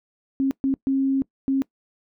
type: tone bursts at uneven times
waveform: sine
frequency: 270 Hz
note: C#4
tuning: 45 cents flat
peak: -18 dBFS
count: 4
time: 0.4-0.51 / 0.64-0.74 / 0.87-1.22 / 1.48-1.62 s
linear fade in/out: 0 ms
effects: noise-tail reverb RT60 0.1 s tail -22 dB re dry